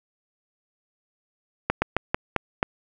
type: slowing click train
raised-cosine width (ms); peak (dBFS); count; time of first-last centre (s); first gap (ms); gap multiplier
0.5; -5; 6; 1.7-2.629; 120; 1.22
effects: none